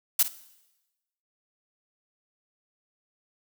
blue noise with echo, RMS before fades -20 dBFS, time 0.19-0.23 s, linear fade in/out 5 ms, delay 52 ms, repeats 1, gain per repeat -13 dB, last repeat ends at 0.282 s, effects noise-tail reverb RT60 1.0 s tail -17 dB re dry

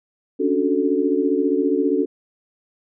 sine chord, D major seventh, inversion third, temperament equal with one note detuned, 277.2 / 292.1 / 370 / 440 Hz, C#4 / D4 / F#4 / A4, 0 / -9 / 0 / 0 cents, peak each -22 dBFS, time 0.39-2.06 s, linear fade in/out 20 ms, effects none

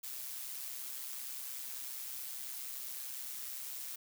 blue noise with amplitude modulation, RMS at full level -41 dBFS, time 0.03-3.96 s, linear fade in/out 10 ms, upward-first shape sine, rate 130 Hz, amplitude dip 50%, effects none

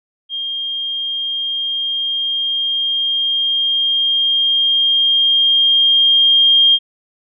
sine tone with level ramp, 3216 Hz, G7, 44 cents sharp, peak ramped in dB -20 to -7 dBFS, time 0.29-6.79 s, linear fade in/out 50 ms, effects none

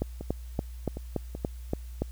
two click trains, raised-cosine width 2 ms, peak -23 / -14 dBFS, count 4 / 8, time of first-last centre 0.21-1.351 / 0.02-2.02 s, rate 2.63 / 3.5 Hz, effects added 60 Hz sine -38 dBFS peak until 2.11 s + white hiss -58 dBFS RMS until 2.11 s

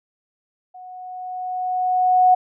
sine tone with level ramp, 735 Hz, F#5, 12 cents flat, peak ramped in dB -37 to -9 dBFS, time 0.74-2.35 s, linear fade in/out 10 ms, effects none

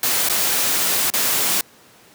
white noise with dropouts, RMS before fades -19 dBFS, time 0.03-1.61 s, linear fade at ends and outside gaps 2 ms, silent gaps 0.288-0.297 / 1.102-1.137 s, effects pink hiss -49 dBFS RMS until 2.14 s + high-pass 150 Hz 12 dB/octave

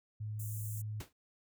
sine tone, 106.8 Hz, G#2, 49 cents sharp, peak -37 dBFS, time 0.2-1.01 s, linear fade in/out 10 ms
white high-pass noise, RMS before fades -47 dBFS, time 0.39-0.82 s, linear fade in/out 10 ms, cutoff 6800 Hz, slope 48 dB/octave
pink noise with exponential decay, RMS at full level -42 dBFS, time 1-1.13 s, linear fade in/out 5 ms, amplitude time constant 27 ms
effects none

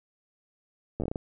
slowing click train, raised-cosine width 2 ms, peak -18 dBFS, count 8, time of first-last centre 1-1.158 s, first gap 9 ms, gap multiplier 1.3, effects none

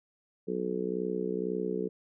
harmonic tone, 62 Hz, B1, 7 cents sharp, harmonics 3 / 4 / 5 / 6 / 7 / 8, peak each -36 / -40 / -39 / -36 / -33 / -45 dBFS, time 0.47-1.89 s, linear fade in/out 20 ms, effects none

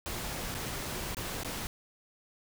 pink noise with dropouts, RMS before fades -37 dBFS, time 0.06-1.67 s, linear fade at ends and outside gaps 0 ms, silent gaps 0.542-0.549 / 1.147-1.169 / 1.434-1.447 s, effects none

